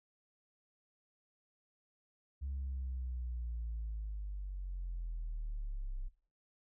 sine linear sweep, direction down, 69.3 to 31.3 Hz, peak -36 dBFS, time 2.41-6.09 s, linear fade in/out 20 ms, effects noise-tail reverb RT60 0.4 s tail -17 dB re dry + tanh soft clip ceiling -34 dBFS

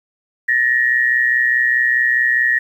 sine tone pair together, 1760 / 1884.8 Hz, A6 / A#6, 0 / +19 cents, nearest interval minor second, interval 119 cents, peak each -17 / -14 dBFS, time 0.48-2.59 s, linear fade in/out 10 ms, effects 8-bit

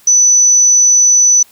sine tone, 5980 Hz, F#8, 17 cents sharp, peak -5 dBFS, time 0.07-1.43 s, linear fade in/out 5 ms, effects white hiss -46 dBFS RMS until 1.51 s

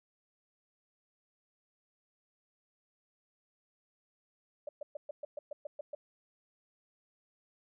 sine tone bursts, 588 Hz, D5, 2 cents sharp, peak -37 dBFS, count 10, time 4.67-5.95 s, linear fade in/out 5 ms, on 20 ms, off 120 ms, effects none

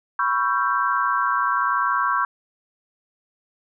sine chord, C# half-diminished seventh, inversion third, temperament equal with one note detuned, 987.8 / 1108.7 / 1348.5 / 1568 Hz, B5 / C#6 / E6 / G6, 0 / 0 / +39 / 0 cents, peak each -25 / -22 / -25 / -25 dBFS, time 0.19-2.25 s, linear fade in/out 2 ms, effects none

